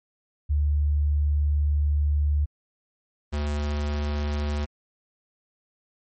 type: tone pair in turn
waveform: sine / square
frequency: 73.42 / 73.67 Hz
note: D2 / D2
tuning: 0 / +6 cents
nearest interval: unison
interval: 6 cents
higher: second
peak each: -19 / -25 dBFS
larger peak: first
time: 0.49-2.46 / 3.32-4.66 s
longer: first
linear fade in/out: 20 ms
effects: MP3 32 kbps